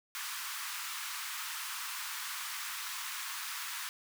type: high-pass noise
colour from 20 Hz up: pink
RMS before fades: -40 dBFS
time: 0.15-3.89 s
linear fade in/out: 0 ms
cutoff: 990 Hz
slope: 48 dB/octave
effects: none